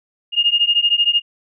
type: beating tone pair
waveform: sine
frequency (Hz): 2833 / 2846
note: F7 / F7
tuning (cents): +24 / +32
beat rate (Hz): 13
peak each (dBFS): -16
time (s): 0.32-1.22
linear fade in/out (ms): 50
effects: none